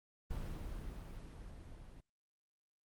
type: noise with level ramp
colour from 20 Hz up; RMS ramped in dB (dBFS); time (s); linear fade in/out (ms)
brown; -41 to -54; 0.3-2.01; 10
effects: Opus 24 kbps